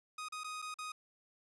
sawtooth tone with dropouts, 1248 Hz, D#6, 5 cents sharp, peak -37 dBFS, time 0.18-0.92 s, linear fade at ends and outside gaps 5 ms, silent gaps 0.286-0.322 / 0.436-0.443 / 0.619-0.623 / 0.742-0.786 s, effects resampled to 24000 Hz + 12-bit

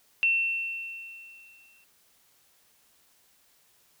sine tone with exponential decay, 2700 Hz, E7, 41 cents sharp, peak -19 dBFS, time 0.23-1.84 s, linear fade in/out 0 ms, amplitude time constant 350 ms, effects white hiss -64 dBFS RMS until 4 s

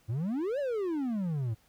triangle exponential two-way sweep, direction up then down, 103.83 to 595 to 105.1 Hz, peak -27 dBFS, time 0.08-1.55 s, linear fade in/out 20 ms, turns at 0.59 s, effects pink hiss -66 dBFS RMS until 1.68 s

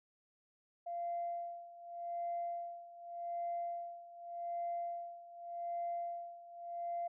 sine tone with tremolo, 690 Hz, F5, 21 cents flat, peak -35 dBFS, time 0.86-7.08 s, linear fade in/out 10 ms, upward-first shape sine, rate 0.85 Hz, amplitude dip 85%, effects tanh soft clip ceiling -31 dBFS

